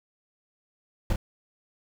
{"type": "noise with echo", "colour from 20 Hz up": "brown", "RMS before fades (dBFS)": -23, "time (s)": [1.1, 1.13], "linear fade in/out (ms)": 2, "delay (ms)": 30, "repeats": 1, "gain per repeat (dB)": -5, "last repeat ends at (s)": 1.16, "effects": []}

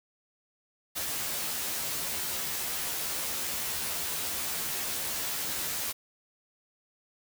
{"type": "noise with comb filter", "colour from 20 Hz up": "white", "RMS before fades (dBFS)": -33, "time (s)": [0.95, 5.93], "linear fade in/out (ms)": 20, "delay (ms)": 13, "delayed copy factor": 0.9, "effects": []}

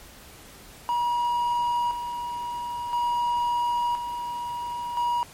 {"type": "tone with tremolo", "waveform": "triangle", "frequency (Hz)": 959, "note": "A#5", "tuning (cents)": 49, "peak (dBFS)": -20, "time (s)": [0.89, 5.23], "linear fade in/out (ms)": 0, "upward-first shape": "square", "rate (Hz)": 0.49, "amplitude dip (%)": 55, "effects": ["pink hiss -47 dBFS RMS until 5.33 s", "MP3 64 kbps"]}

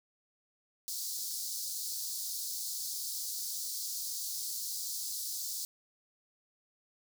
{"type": "high-pass noise", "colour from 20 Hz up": "pink", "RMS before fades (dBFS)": -38, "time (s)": [0.88, 5.65], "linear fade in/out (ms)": 0, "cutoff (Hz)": 4300, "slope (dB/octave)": 48, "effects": []}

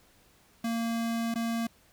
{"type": "tone with dropouts", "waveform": "square", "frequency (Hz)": 230.1, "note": "A#3", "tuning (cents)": -22, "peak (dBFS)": -29, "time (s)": [0.64, 1.67], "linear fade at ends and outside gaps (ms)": 5, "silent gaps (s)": [1.342, 1.356], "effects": ["pink hiss -62 dBFS RMS until 1.92 s"]}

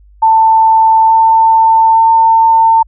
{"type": "tone with pitch steps", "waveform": "sine", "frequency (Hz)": [890, 895.7, 901.4], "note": ["A5", "A5", "A5"], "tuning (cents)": [20, 31, 42], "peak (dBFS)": -4, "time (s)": [0.22, 2.83], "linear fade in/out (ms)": 10, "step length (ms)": 870, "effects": ["added 50 Hz sine -39 dBFS peak until 2.87 s"]}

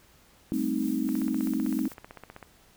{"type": "chord", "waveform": "sine", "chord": "A half-diminished seventh", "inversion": "third", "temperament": "equal", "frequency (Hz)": [196, 220, 261.6, 311.1], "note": ["G3", "A3", "C4", "Eb4"], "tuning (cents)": [0, 0, 0, 0], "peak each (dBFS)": [-35, -31, -29, -30], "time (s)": [0.52, 1.88], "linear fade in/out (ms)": 0}
{"type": "noise with tremolo", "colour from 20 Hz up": "blue", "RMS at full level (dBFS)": -44, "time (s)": [0.53, 1.94], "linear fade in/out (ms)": 5, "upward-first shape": "triangle", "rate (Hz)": 3.5, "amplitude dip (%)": 45}
{"type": "click train", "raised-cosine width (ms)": 0.5, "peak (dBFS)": -27, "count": 22, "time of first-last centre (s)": [1.09, 2.428], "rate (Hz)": 15.7}
{"effects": ["pink hiss -59 dBFS RMS until 2.76 s"]}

